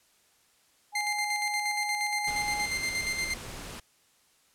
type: tone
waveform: sine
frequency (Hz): 830.6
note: G#5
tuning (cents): 0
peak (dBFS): -32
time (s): 0.92-2.68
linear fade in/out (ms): 50
type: tone with tremolo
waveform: sawtooth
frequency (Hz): 2093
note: C7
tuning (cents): 0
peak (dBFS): -24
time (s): 0.95-3.34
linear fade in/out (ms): 5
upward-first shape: square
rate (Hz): 8.5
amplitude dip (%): 45
type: noise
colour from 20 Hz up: pink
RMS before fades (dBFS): -41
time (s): 2.27-3.8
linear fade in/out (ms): 5
effects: white hiss -65 dBFS RMS until 4.54 s + low-pass 11000 Hz 12 dB/octave